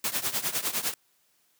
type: noise with tremolo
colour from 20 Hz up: white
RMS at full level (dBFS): -26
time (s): 0.04-0.94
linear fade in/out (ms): 2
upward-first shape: triangle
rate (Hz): 9.9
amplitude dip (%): 90
effects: white hiss -68 dBFS RMS until 1.59 s + high-pass 100 Hz 12 dB/octave